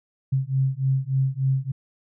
sine beating tone pair, 132 / 135.4 Hz, C3 / C#3, +16 / -40 cents, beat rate 3.4 Hz, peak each -23 dBFS, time 0.32-1.72 s, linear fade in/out 10 ms, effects none

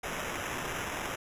violet noise with sample-and-hold, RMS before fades -36 dBFS, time 0.03-1.16 s, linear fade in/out 10 ms, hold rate 4410 Hz, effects resampled to 32000 Hz

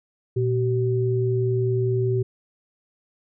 sine tone pair together, 118.88 / 381.6 Hz, A#2 / G4, +34 / -47 cents, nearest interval octave + minor sixth, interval 2019 cents, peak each -21 / -23 dBFS, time 0.36-2.23 s, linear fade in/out 10 ms, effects none

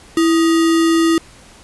sine tone with sample-and-hold, 329.6 Hz, E4, in tune, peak -10 dBFS, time 0.17-1.18 s, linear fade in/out 2 ms, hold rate 1575 Hz, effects pink hiss -43 dBFS RMS until 1.63 s + resampled to 24000 Hz

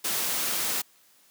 white noise, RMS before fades -28 dBFS, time 0.04-0.82 s, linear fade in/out 10 ms, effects white hiss -60 dBFS RMS until 1.3 s + high-pass 150 Hz 12 dB/octave

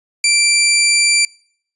15% pulse tone, 2349 Hz, D7, in tune, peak -4 dBFS, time 0.24-1.25 s, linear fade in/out 2 ms, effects noise-tail reverb RT60 0.6 s tail -25 dB re dry + resampled to 24000 Hz

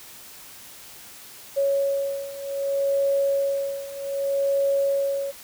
sine beating tone pair, 554.4 / 555.04 Hz, C#5 / C#5, 0 / +2 cents, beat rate 0.64 Hz, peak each -26 / -23 dBFS, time 1.56-5.32 s, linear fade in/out 20 ms, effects white hiss -44 dBFS RMS until 5.43 s

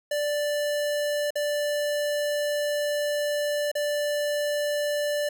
square tone with dropouts, 587.3 Hz, D5, in tune, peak -25 dBFS, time 0.11-5.29 s, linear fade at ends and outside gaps 5 ms, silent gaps 1.306-1.355 / 3.716-3.752 s, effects none

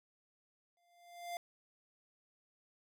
square tone with exponential growth, 696 Hz, F5, 6 cents flat, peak -38 dBFS, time 0.77-1.37 s, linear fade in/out 1 ms, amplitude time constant 130 ms, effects none

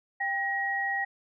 sine tone pair together, 791 / 1895.5 Hz, G5 / A#6, +15 / +28 cents, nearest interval octave + minor third, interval 1513 cents, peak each -32 / -28 dBFS, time 0.2-1.05 s, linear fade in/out 10 ms, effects none

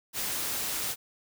white noise, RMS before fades -32 dBFS, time 0.13-0.96 s, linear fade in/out 50 ms, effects none

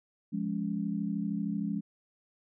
sine chord, Db major, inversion first, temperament equal with one note detuned, 174.61 / 207.7 / 280.6 Hz, F3 / Ab3 / Db4, 0 / 0 / +21 cents, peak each -35 / -32 / -37 dBFS, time 0.32-1.81 s, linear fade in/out 20 ms, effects none

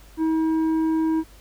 sine tone with tanh clipping, 319.8 Hz, D#4, 48 cents sharp, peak -20 dBFS, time 0.17-1.24 s, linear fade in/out 50 ms, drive 7 dB, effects added 50 Hz sine -47 dBFS peak until 1.4 s + pink hiss -52 dBFS RMS until 1.4 s

